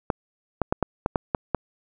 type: clicks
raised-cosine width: 1 ms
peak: -7 dBFS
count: 8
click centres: 0.102 / 0.617 / 0.725 / 0.827 / 1.061 / 1.158 / 1.348 / 1.547 s
effects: none